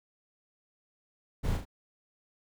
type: noise with echo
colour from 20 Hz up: brown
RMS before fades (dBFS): -31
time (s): 1.43-1.58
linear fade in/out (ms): 20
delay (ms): 37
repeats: 2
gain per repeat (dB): -5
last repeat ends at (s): 1.654
effects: none